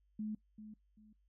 sine tone with echo, 214.1 Hz, A3, 47 cents flat, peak -37 dBFS, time 0.19-0.35 s, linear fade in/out 5 ms, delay 390 ms, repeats 2, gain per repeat -11 dB, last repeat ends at 1.13 s, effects noise-tail reverb RT60 0.1 s tail -20 dB re dry + added 50 Hz sine -70 dBFS peak until 1.28 s

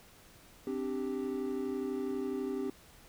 triangle chord, C suspended second, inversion none, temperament equal, 261.6 / 293.7 / 392 Hz, C4 / D4 / G4, 0 / 0 / 0 cents, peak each -35 / -38 / -34 dBFS, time 0.67-2.7 s, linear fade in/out 2 ms, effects pink hiss -58 dBFS RMS until 3.08 s

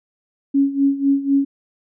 sine tone with tremolo, 277.2 Hz, C#4, in tune, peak -11 dBFS, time 0.54-1.45 s, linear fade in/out 10 ms, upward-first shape sine, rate 4 Hz, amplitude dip 80%, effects none

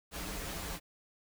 pink noise with comb filter, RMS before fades -40 dBFS, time 0.11-0.8 s, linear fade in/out 50 ms, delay 8.1 ms, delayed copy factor -0.8, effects none

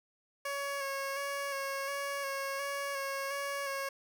15% pulse tone with vibrato, 554.4 Hz, C#5, in tune, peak -28 dBFS, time 0.45-3.89 s, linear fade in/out 5 ms, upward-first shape square, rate 1.4 Hz, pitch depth 21 cents each way, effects none

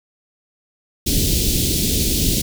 pink band-stop noise, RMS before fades -18 dBFS, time 1.06-2.42 s, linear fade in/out 10 ms, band 380 to 3300 Hz, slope 24 dB/octave, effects none

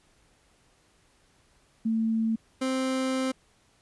sine / 30% pulse tone pair in turn, 223.7 / 261.6 Hz, A3 / C4, +29 / 0 cents, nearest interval minor third, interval 271 cents, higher second, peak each -23 dBFS, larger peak neither, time 1.85-2.36 / 2.61-3.32 s, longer second, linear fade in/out 10 ms, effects pink hiss -64 dBFS RMS until 3.81 s + resampled to 24000 Hz

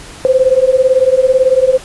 sine beating tone pair, 510 / 528 Hz, C5 / C5, -44 / +16 cents, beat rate 18 Hz, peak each -10 dBFS, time 0.25-1.78 s, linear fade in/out 0 ms, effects pink hiss -33 dBFS RMS until 1.84 s + resampled to 24000 Hz

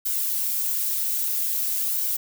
violet noise with flanger, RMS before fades -25 dBFS, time 0.05-2.17 s, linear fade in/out 10 ms, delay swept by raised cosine 1.3 to 5.8 ms, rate 0.51 Hz, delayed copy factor +0.55, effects none

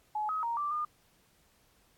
sine tone with pitch steps, 849 / 1270 / 933 / 1173 / 1213 Hz, G#5 / D#6 / A#5 / D6 / D#6, +38 / +35 / +1 / -2 / -44 cents, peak -30 dBFS, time 0.15-0.85 s, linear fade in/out 5 ms, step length 140 ms, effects pink hiss -67 dBFS RMS until 1.97 s + AAC 64 kbps

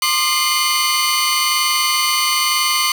sawtooth tone cluster, 1057 / 1209 / 2093 / 2967 / 4527 Hz, C6 / D6 / C7 / F#7 / C#8, +17 / +50 / 0 / +4 / +36 cents, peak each -18 dBFS, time 0.02-2.92 s, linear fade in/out 2 ms, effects none

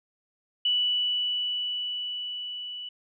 sine tone with level ramp, 2960 Hz, F#7, in tune, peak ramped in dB -21 to -35 dBFS, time 0.65-2.89 s, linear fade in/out 5 ms, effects none

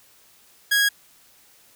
sawtooth tone, 1649 Hz, G#6, 13 cents flat, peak -13 dBFS, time 0.71-0.89 s, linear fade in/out 10 ms, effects white hiss -55 dBFS RMS until 1.75 s

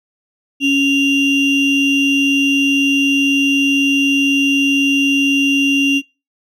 triangle ring-modulated tone, 1528 Hz, G6, 45 cents flat, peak -6 dBFS, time 0.6-6.02 s, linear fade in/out 50 ms, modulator 1250 Hz, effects noise-tail reverb RT60 0.3 s tail -26 dB re dry

